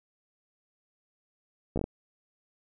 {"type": "slowing click train", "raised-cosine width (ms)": 2, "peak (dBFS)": -17, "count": 5, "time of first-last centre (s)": [1.76, 1.841], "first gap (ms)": 14, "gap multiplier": 1.25, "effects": []}